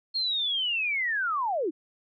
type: linear sweep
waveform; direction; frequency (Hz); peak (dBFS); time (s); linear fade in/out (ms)
sine; down; 4289 to 277.2; -25; 0.14-1.71; 20
effects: none